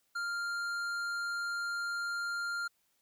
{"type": "tone with tanh clipping", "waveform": "sine", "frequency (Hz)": 1396.9, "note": "F6", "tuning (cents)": 0, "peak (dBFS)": -35, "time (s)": [0.15, 2.68], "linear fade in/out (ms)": 10, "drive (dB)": 12, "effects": ["white hiss -75 dBFS RMS until 3.01 s"]}